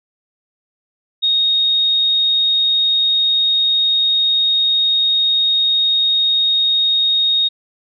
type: tone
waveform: sine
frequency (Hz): 3729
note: A#7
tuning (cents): 0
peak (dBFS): -12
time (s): 1.22-7.49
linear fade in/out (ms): 20
effects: none